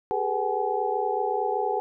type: tone cluster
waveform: sine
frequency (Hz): 397.9 / 426.1 / 491.1 / 760 / 845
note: G4 / G#4 / B4 / F#5 / G#5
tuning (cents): +26 / +44 / -10 / +46 / +30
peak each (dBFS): -31 / -30 / -31 / -29 / -29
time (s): 0.11-1.8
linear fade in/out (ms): 0
effects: none